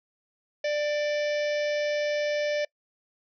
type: harmonic tone with a mistuned harmonic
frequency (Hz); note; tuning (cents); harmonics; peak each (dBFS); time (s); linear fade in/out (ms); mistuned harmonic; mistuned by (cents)
592; D5; +14; 1 / 3 / 4 / 5 / 6 / 7 / 8 / 9 / 10; -25 / -36 / -37 / -43 / -45 / -48 / -48 / -44 / -49; 0.64-2.65; 5; 4; -27
effects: noise-tail reverb RT60 0.1 s tail -26 dB re dry